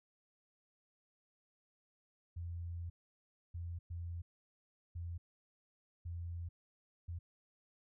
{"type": "tone bursts at uneven times", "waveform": "sine", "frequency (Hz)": 85.6, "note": "F2", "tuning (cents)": -34, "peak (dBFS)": -40, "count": 6, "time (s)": [[2.36, 2.9], [3.54, 3.79], [3.9, 4.22], [4.95, 5.18], [6.05, 6.49], [7.08, 7.19]], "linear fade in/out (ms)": 10, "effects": []}